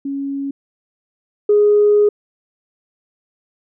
sine tone pair in turn, 277.2 / 415.3 Hz, C#4 / G#4, 0 / 0 cents, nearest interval perfect fifth, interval 700 cents, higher second, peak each -20 / -8 dBFS, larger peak second, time 0.05-0.51 / 1.49-2.09 s, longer second, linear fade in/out 5 ms, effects tanh soft clip ceiling -4 dBFS

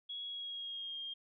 sine tone with pitch glide, 3336 to 3219 Hz, G#7 to G7, +7 to +45 cents, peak -40 dBFS, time 0.09-1.14 s, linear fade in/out 10 ms, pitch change -62 cents, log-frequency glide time 0.24-0.99 s, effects none

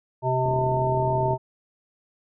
harmonic tone, 128.7 Hz, C3, 28 cents flat, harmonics 1 / 3 / 5 / 7, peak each -25 / -28 / -26 / -25 dBFS, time 0.22-1.38 s, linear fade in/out 50 ms
click train, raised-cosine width 2 ms, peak -21 dBFS, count 35, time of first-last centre 0.46-1.334 s, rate 38.9 Hz
effects none

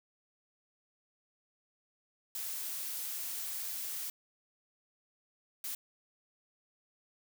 blue noise bursts at uneven times, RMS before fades -39 dBFS, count 2, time 2.35-4.1 / 5.64-5.75 s, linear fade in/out 2 ms, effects none

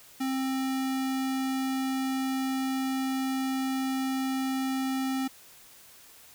square tone, 264.5 Hz, C4, 19 cents sharp, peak -28 dBFS, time 0.2-5.28 s, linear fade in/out 10 ms, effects white hiss -53 dBFS RMS until 6.34 s

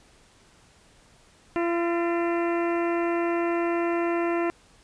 harmonic tone with a mistuned harmonic, 341.2 Hz, F4, 40 cents flat, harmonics 1 / 2 / 3 / 4 / 5 / 6 / 7 / 8, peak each -24 / -30 / -34 / -36 / -38 / -40 / -41 / -42 dBFS, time 1.56-4.5 s, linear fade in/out 0 ms, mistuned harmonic 5, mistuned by +69 cents, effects pink hiss -57 dBFS RMS until 4.83 s + resampled to 22050 Hz

